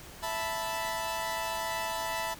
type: chord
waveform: sawtooth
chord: E suspended fourth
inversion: none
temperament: equal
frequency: 659.3 / 880 / 987.8 Hz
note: E5 / A5 / B5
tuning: 0 / 0 / 0 cents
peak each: -33 / -32 / -32 dBFS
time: 0.22-2.35 s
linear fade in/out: 20 ms
effects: pink hiss -48 dBFS RMS until 2.39 s